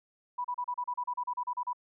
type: tone bursts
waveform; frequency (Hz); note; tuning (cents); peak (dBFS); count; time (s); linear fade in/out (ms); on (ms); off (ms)
sine; 984; B5; -7; -30; 14; 0.38-1.732; 10; 65; 34
effects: none